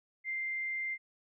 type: tone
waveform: sine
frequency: 2093 Hz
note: C7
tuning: in tune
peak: -33 dBFS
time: 0.24-0.98 s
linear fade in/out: 50 ms
effects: none